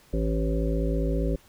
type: harmonic tone with a mistuned harmonic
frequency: 55 Hz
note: A1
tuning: in tune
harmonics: 1 / 3 / 5 / 7 / 9 / 10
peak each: -25 / -30 / -32 / -33 / -35 / -35 dBFS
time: 0.13-1.36 s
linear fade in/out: 5 ms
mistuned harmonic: 1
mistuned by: -51 cents
effects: pink hiss -57 dBFS RMS until 1.48 s